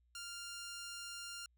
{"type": "tone", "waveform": "10% pulse", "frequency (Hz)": 1396.9, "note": "F6", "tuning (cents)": 0, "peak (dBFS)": -37, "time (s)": [0.15, 1.46], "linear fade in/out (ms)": 2, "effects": ["added 60 Hz sine -70 dBFS peak until 1.57 s"]}